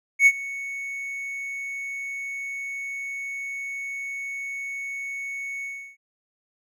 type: tone with ADSR envelope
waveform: triangle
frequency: 2217 Hz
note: C#7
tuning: in tune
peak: -8 dBFS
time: 0.19-5.97 s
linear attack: 73 ms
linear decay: 53 ms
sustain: -20 dB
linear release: 330 ms
effects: none